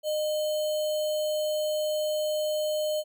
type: tone with sample-and-hold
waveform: sine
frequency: 611 Hz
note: D#5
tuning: 32 cents flat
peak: -25 dBFS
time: 0.03-3.04 s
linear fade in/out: 50 ms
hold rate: 3675 Hz
effects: none